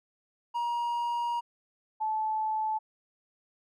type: tone pair in turn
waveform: triangle / sine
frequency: 949 / 869.2 Hz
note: A#5 / A5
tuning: +31 / -21 cents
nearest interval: major second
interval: 152 cents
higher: first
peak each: -26 / -27 dBFS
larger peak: first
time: 0.54-1.41 / 2-2.79 s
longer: first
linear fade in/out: 20 ms
effects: none